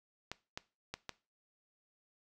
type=clicks; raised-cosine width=0.2 ms; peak=-22 dBFS; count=4; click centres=0.316 / 0.575 / 0.94 / 1.093 s; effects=noise-tail reverb RT60 0.3 s tail -19 dB re dry